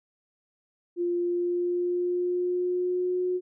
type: tone with pitch glide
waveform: sine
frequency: 349.2 to 363.2 Hz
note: F4 to F#4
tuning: 0 to -32 cents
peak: -24 dBFS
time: 0.96-3.41 s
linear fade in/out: 50 ms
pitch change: +68 cents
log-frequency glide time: 1.15-3.24 s
effects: none